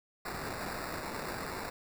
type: noise with sample-and-hold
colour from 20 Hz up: blue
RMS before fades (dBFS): -39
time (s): 0.25-1.7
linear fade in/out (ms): 5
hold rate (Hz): 3150
effects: none